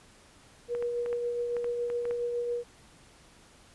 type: tone with tremolo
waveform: sine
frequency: 479.3 Hz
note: A#4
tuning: 48 cents sharp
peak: -27 dBFS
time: 0.68-2.64 s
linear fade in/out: 50 ms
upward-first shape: triangle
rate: 7.2 Hz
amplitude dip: 35%
type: clicks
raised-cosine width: 0.5 ms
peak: -27 dBFS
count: 9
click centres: 0.75 / 0.825 / 1.061 / 1.129 / 1.567 / 1.644 / 1.901 / 2.054 / 2.11 s
effects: pink hiss -57 dBFS RMS until 3.74 s + resampled to 24000 Hz